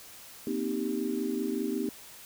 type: chord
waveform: sine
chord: C minor seventh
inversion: third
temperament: equal with one note detuned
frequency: 236.2 / 261.6 / 311.1 / 392 Hz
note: Bb3 / C4 / Eb4 / G4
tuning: +23 / 0 / 0 / 0 cents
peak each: -34 dBFS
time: 0.47-1.89 s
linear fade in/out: 2 ms
effects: white hiss -49 dBFS RMS until 2.25 s